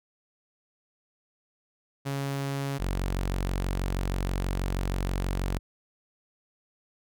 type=tone pair in turn; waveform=sawtooth; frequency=138.59 / 46.25 Hz; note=C#3 / F#1; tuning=0 / 0 cents; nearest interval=octave + perfect fifth; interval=1900 cents; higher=first; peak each=-25 / -23 dBFS; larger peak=second; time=2.05-2.79 / 2.79-5.59 s; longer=second; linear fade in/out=20 ms; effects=none